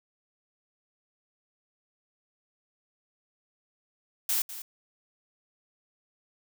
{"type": "noise with echo", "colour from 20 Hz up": "blue", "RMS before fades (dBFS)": -27, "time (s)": [4.29, 4.42], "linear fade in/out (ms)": 2, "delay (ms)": 200, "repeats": 1, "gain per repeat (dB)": -13, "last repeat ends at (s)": 4.62, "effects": []}